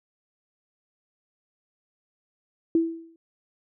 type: tone with exponential decay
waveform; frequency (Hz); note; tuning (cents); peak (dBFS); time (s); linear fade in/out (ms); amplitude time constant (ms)
sine; 329.6; E4; 0; -15; 2.75-3.16; 2; 88
effects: none